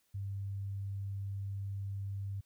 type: tone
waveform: sine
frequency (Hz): 98.8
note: G2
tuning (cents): +14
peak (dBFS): -36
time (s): 0.14-2.41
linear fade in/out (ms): 10
effects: white hiss -75 dBFS RMS until 2.45 s